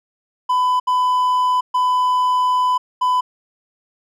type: tone bursts at uneven times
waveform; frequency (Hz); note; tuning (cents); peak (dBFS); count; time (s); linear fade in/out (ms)
triangle; 1002; B5; +25; -12; 4; 0.49-0.8 / 0.87-1.61 / 1.74-2.78 / 3.01-3.21; 10
effects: none